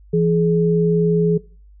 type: tone pair together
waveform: sine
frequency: 167.9 / 421.6 Hz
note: E3 / G#4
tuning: +32 / +26 cents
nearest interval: octave + major third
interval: 1594 cents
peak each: -16 dBFS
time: 0.13-1.38 s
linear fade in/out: 10 ms
effects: noise-tail reverb RT60 0.4 s tail -21 dB re dry + added 50 Hz sine -43 dBFS peak until 1.8 s